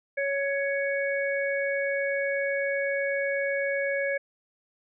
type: harmonic tone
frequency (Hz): 557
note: C#5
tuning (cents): +8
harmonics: 1 / 3 / 4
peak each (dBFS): -27 / -31 / -32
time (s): 0.17-4.18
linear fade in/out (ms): 10
effects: none